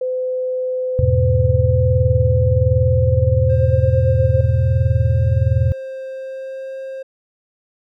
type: tone with pitch glide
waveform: sine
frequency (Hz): 510 to 523.1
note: C5 to C5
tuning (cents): -44 to -1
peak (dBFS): -18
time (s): 0.01-4.41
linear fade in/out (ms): 5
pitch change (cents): +43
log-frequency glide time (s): 2.43-3.75
type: chord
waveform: sine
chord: E major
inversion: none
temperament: equal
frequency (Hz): 82.41 / 103.83 / 123.47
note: E2 / G#2 / B2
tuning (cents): 0 / 0 / 0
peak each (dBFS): -17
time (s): 0.99-5.72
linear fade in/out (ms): 0
type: tone with vibrato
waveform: triangle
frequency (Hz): 530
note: C5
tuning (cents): +22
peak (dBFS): -24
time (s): 3.49-7.03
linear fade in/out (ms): 10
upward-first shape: triangle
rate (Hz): 0.68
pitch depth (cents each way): 8
effects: none